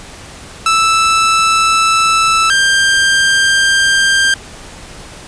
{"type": "tone pair in turn", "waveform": "sawtooth", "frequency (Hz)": [1318.5, 1586.8], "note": ["E6", "G6"], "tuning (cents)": [0, 21], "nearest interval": "minor third", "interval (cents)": 321, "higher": "second", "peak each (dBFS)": -5, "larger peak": "neither", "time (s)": [[0.66, 2.5], [2.5, 4.34]], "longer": "neither", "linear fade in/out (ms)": 2, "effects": ["pink hiss -33 dBFS RMS until 5.27 s", "resampled to 22050 Hz"]}